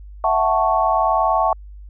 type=chord; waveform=sine; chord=F# minor seventh; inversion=third; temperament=equal; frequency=659.3 / 740 / 880 / 1108.7 Hz; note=E5 / F#5 / A5 / C#6; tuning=0 / 0 / 0 / 0 cents; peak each=-20 dBFS; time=0.24-1.53 s; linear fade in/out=2 ms; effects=added 50 Hz sine -35 dBFS peak until 1.89 s